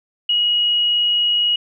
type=tone; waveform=sine; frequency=2899 Hz; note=F#7; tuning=36 cents flat; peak=-14 dBFS; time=0.29-1.56 s; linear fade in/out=5 ms; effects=none